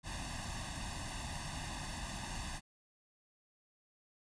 pink noise with comb filter, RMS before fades -42 dBFS, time 0.03-2.61 s, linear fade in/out 50 ms, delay 1.1 ms, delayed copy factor +1, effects resampled to 22050 Hz

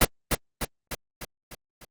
pink noise with echo, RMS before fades -17 dBFS, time 0.01-0.05 s, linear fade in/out 5 ms, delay 300 ms, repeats 6, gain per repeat -5 dB, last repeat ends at 1.85 s, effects Opus 24 kbps

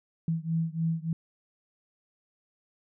sine beating tone pair, 162.2 / 165.6 Hz, E3 / E3, -28 / +8 cents, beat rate 3.4 Hz, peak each -29 / -30 dBFS, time 0.28-1.13 s, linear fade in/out 2 ms, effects none

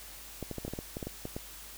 clicks, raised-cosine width 2 ms, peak -23 dBFS, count 12, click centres 0.427 / 0.513 / 0.583 / 0.65 / 0.68 / 0.736 / 0.789 / 0.969 / 1.028 / 1.07 / 1.254 / 1.365 s, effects added 50 Hz sine -54 dBFS peak until 1.77 s + white hiss -48 dBFS RMS until 1.77 s

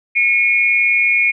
sine tone pair together, 2186 / 2425 Hz, C#7 / D#7, -25 / -45 cents, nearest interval major second, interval 180 cents, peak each -14 dBFS, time 0.15-1.32 s, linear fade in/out 20 ms, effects none

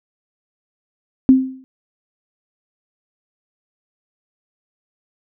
sine tone with exponential decay, 261.6 Hz, C4, in tune, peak -3 dBFS, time 1.29-1.64 s, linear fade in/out 0 ms, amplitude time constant 74 ms, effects none

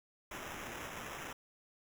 white noise with sample-and-hold, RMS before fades -45 dBFS, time 0.31-1.33 s, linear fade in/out 5 ms, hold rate 4410 Hz, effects none

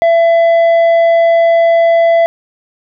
sine tone with tanh clipping, 670 Hz, E5, 28 cents sharp, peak -7 dBFS, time 0.02-2.26 s, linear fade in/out 0 ms, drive 6 dB, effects none

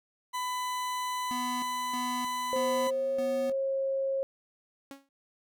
40% pulse tone, 1000 Hz, B5, 21 cents sharp, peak -30 dBFS, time 0.33-2.91 s, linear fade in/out 20 ms
square tone with tremolo, 246.9 Hz, B3, in tune, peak -36 dBFS, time 1.31-3.52 s, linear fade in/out 0 ms, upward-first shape square, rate 1.6 Hz, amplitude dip 75%
sine tone with pitch glide, 523.3 to 540.2 Hz, C5 to C#5, 0 to -45 cents, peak -27 dBFS, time 2.53-4.23 s, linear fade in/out 0 ms, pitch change +55 cents, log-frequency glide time 2.69-3.11 s
sawtooth tone with exponential decay, 275.4 Hz, C#4, 11 cents flat, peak -35 dBFS, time 4.91-5.09 s, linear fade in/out 1 ms, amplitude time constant 39 ms
effects none

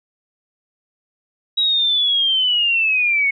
sine linear sweep, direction down, 3857 to 2186 Hz, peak -14 dBFS, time 1.57-3.31 s, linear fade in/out 10 ms, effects none

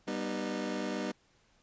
25% pulse chord, G augmented, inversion none, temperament just, 196 / 245 / 306.2 Hz, G3 / B3 / D#4, 0 / -14 / -28 cents, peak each -34 dBFS, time 0.07-1.12 s, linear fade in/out 10 ms, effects pink hiss -68 dBFS RMS until 1.62 s + resampled to 16000 Hz

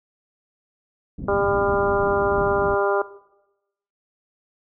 white low-pass noise, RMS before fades -31 dBFS, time 1.18-2.75 s, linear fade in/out 10 ms, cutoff 270 Hz, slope 24 dB/octave
harmonic tone, 200 Hz, G3, 35 cents sharp, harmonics 2 / 3 / 4 / 5 / 6 / 7, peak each -21 / -24 / -28 / -30 / -29 / -30 dBFS, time 1.28-3.02 s, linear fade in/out 5 ms
effects noise-tail reverb RT60 0.9 s tail -17 dB re dry

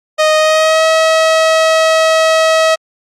sawtooth tone with pitch glide, 621 to 641.4 Hz, D#5 to E5, -3 to -48 cents, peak -4 dBFS, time 0.18-2.76 s, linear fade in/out 20 ms, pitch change +55 cents, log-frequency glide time 0.37-0.85 s, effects low-pass 7000 Hz 12 dB/octave + Opus 48 kbps

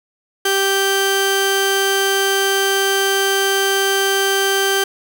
sawtooth tone pair together, 391 / 1564 Hz, G4 / G6, -4 / -4 cents, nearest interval 2 octaves, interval 2400 cents, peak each -13 dBFS, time 0.45-4.84 s, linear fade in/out 5 ms, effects none

